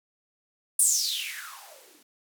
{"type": "noise with band-pass filter sweep", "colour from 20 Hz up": "violet", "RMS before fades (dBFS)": -29, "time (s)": [0.79, 2.03], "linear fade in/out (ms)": 5, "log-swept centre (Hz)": [9800, 250], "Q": 8.1, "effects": []}